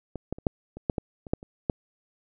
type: clicks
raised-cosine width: 2 ms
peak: -20 / -16 / -28 / -9 / -26 / -10 / -14 / -27 / -10 / -29 / -10 dBFS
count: 11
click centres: 0.157 / 0.326 / 0.385 / 0.468 / 0.77 / 0.898 / 0.982 / 1.268 / 1.335 / 1.429 / 1.698 s
effects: none